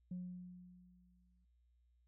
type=tone with exponential decay; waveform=sine; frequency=180 Hz; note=F#3; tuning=47 cents flat; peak=-39 dBFS; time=0.11-1.45 s; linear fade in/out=5 ms; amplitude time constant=290 ms; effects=tanh soft clip ceiling -38 dBFS + added 60 Hz sine -70 dBFS peak until 2.07 s